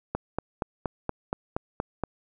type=click train; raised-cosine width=1 ms; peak=-13 dBFS; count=9; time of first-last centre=0.15-2.037 s; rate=4.24 Hz; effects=none